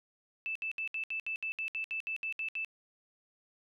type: tone bursts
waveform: sine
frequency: 2637 Hz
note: E7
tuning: in tune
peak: -33 dBFS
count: 14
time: 0.46-2.647 s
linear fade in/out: 0 ms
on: 94 ms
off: 67 ms
effects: none